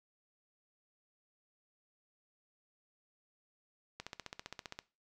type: click train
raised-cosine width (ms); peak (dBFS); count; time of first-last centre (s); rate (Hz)
0.2; -25; 13; 4-4.789; 15.2
effects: noise-tail reverb RT60 0.3 s tail -19 dB re dry